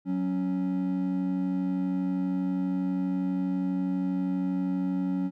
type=tone pair together; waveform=triangle; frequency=185 / 277.4 Hz; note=F#3 / C#4; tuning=0 / +1 cents; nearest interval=perfect fifth; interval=701 cents; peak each=-26 dBFS; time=0.05-5.31 s; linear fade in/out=50 ms; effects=tanh soft clip ceiling -16 dBFS